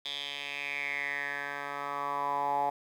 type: tone with band-pass filter sweep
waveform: 10% pulse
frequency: 142.4 Hz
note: C#3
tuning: 47 cents sharp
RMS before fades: -34 dBFS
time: 0.05-2.7 s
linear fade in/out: 5 ms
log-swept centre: 3500 to 800 Hz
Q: 6.1
effects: 10-bit